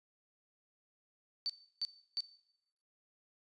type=tone bursts; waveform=sine; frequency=4552 Hz; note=C#8; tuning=45 cents sharp; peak=-33 dBFS; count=3; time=1.46-2.205 s; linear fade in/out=0 ms; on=35 ms; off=320 ms; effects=noise-tail reverb RT60 0.8 s tail -17 dB re dry + resampled to 24000 Hz